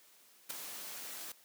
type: noise with ADSR envelope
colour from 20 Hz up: white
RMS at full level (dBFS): -37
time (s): 0.49-1.32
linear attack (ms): 16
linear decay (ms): 6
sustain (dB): -8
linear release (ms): 3
effects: white hiss -63 dBFS RMS until 1.44 s + high-pass 200 Hz 12 dB/octave